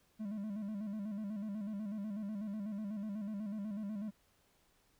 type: tone with vibrato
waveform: triangle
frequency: 207.7 Hz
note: G#3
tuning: in tune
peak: -36 dBFS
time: 0.19-4.11 s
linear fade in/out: 20 ms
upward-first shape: square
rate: 8.1 Hz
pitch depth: 75 cents each way
effects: pink hiss -72 dBFS RMS until 4.99 s